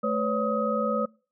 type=tone cluster; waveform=sine; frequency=218.2 / 507 / 566 / 1262 Hz; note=A3 / B4 / C#5 / D#6; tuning=-14 / +45 / +36 / +24 cents; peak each=-29 dBFS; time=0.03-1.06 s; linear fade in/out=10 ms; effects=noise-tail reverb RT60 0.4 s tail -26 dB re dry